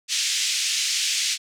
white band-pass noise, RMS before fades -24 dBFS, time 0.08-1.38 s, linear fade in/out 50 ms, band 2300 to 7000 Hz, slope 24 dB/octave, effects none

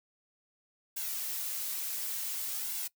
blue noise with flanger, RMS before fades -36 dBFS, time 0.96-2.88 s, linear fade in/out 10 ms, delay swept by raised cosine 1.6 to 5.7 ms, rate 0.56 Hz, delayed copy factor -0.6, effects noise-tail reverb RT60 0.1 s tail -21 dB re dry

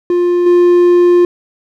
triangle tone with level steps, 352.1 Hz, F4, 14 cents sharp, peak -7 / -3 dBFS, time 0.1-1.25 s, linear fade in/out 2 ms, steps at 0.46 s, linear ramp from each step 5 ms, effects none

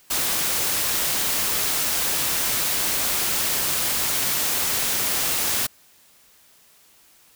white noise, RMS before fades -23 dBFS, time 0.1-5.67 s, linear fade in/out 10 ms, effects white hiss -55 dBFS RMS until 7.35 s

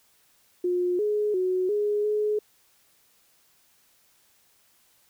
sine tone with pitch steps, 357.3 / 419.7 / 368.9 / 415.9 / 422.4 Hz, F4 / G#4 / F#4 / G#4 / G#4, +40 / +18 / -5 / +2 / +29 cents, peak -22 dBFS, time 0.64-2.39 s, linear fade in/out 5 ms, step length 350 ms, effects white hiss -63 dBFS RMS until 5.09 s

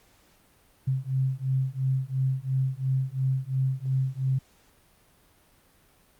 sine beating tone pair, 130.81 / 133.71 Hz, C3 / C3, 0 / +38 cents, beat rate 2.9 Hz, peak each -27 dBFS, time 0.87-4.39 s, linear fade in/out 10 ms, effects pink hiss -61 dBFS RMS until 6.19 s + Opus 48 kbps

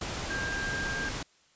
sine tone in noise, 1600 Hz, G6, 35 cents sharp, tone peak -32 dBFS, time 0.3-1.09 s, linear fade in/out 5 ms, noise pink, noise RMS -35 dBFS, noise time 0.01-1.23 s, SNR 0 dB, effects white hiss -64 dBFS RMS until 1.55 s + resampled to 16000 Hz

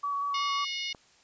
sine tone with vibrato, 1134 Hz, C#6, 39 cents sharp, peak -28 dBFS, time 0.03-0.65 s, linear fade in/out 10 ms, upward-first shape square, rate 5.4 Hz, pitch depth 11 cents each way
harmonic tone, 723 Hz, F#5, 40 cents flat, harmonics 3 / 4 / 5 / 6 / 7 / 8, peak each -37 / -36 / -39 / -42 / -40 / -46 dBFS, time 0.34-0.93 s, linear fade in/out 5 ms
click, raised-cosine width 1 ms, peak -32 dBFS, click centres 0.948 s
effects white hiss -61 dBFS RMS until 1.23 s + resampled to 16000 Hz

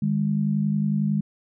sine tone pair together, 153.3 / 204.3 Hz, D#3 / G#3, -25 / -28 cents, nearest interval perfect fourth, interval 497 cents, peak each -24 / -22 dBFS, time 0.02-1.21 s, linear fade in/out 5 ms, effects none

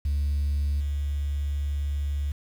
sine tone with level steps, 71.8 Hz, D2, 39 cents flat, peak -21 / -24 dBFS, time 0.05-2.32 s, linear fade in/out 5 ms, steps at 0.8 s, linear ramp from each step 10 ms, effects tanh soft clip ceiling -19 dBFS + 8-bit

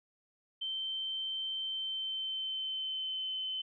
sine tone with pitch glide, 3108 to 3058 Hz, G7 to G7, -16 to -44 cents, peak -34 dBFS, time 0.61-3.62 s, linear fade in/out 10 ms, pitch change -28 cents, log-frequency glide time 1.6-3.34 s, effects none

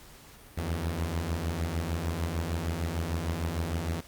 sawtooth beating tone pair, 78.3 / 84.9 Hz, D#2 / F2, +11 / -48 cents, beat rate 6.6 Hz, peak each -30 / -27 dBFS, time 0.57-4.01 s, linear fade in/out 10 ms, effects pink hiss -52 dBFS RMS until 4.07 s + Opus 48 kbps

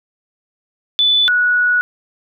sine tone pair in turn, 3486 / 1465.7 Hz, A7 / F#6, -17 / -17 cents, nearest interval octave + minor third, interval 1500 cents, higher first, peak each -10 / -11 dBFS, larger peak first, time 0.99-1.28 / 1.28-1.81 s, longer second, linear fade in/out 0 ms, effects none

